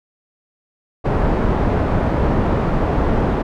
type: low-pass noise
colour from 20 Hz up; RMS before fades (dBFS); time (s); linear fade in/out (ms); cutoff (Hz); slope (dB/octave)
pink; -17; 1.04-3.43; 20; 940; 12
effects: none